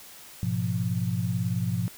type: chord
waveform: sine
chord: F diminished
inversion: first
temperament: equal with one note detuned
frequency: 105.15 / 123.47 / 174.61 Hz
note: Ab2 / Cb3 / F3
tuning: +22 / 0 / 0 cents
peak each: -29 dBFS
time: 0.43-1.88 s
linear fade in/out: 0 ms
effects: white hiss -47 dBFS RMS until 1.97 s